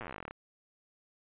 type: slowing click train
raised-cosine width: 0.5 ms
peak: -26 dBFS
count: 19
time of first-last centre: 0.01-0.31 s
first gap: 8 ms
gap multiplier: 1.08
effects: resampled to 8000 Hz